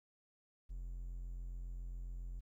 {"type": "tone", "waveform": "triangle", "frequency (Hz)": 43.65, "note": "F1", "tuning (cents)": 0, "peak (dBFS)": -40, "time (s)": [0.69, 2.41], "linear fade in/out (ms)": 20, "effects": ["13-bit"]}